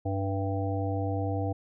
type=harmonic tone with a mistuned harmonic; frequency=98 Hz; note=G2; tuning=in tune; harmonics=1 / 3 / 5 / 7 / 8; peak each=-29 / -34 / -36 / -37 / -38 dBFS; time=0.05-1.53 s; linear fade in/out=10 ms; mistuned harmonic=7; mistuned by=-32 cents; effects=none